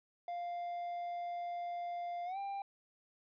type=tone with pitch glide; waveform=triangle; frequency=698.5 to 793.1 Hz; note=F5 to G5; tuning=0 to +20 cents; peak=-36 dBFS; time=0.28-2.62 s; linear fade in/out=2 ms; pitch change=+220 cents; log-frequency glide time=2.25-2.38 s; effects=resampled to 11025 Hz + 13-bit